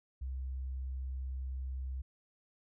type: tone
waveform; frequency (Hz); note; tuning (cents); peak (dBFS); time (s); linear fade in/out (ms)
sine; 65.41; C2; 0; -35; 0.21-2.02; 10
effects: tanh soft clip ceiling -32 dBFS